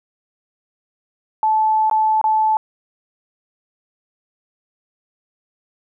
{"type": "tone with dropouts", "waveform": "sine", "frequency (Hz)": 870, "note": "A5", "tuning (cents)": -20, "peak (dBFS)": -13, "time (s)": [1.43, 2.57], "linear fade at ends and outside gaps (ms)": 1, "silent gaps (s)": [[1.898, 1.912], [2.214, 2.241]], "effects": []}